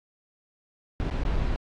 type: noise with dropouts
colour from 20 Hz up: brown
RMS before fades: -26 dBFS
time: 1-1.56 s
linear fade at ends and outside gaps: 0 ms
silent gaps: 1.101-1.11 / 1.233-1.252 / 1.356-1.361 s
effects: low-pass 4000 Hz 12 dB/octave + AAC 48 kbps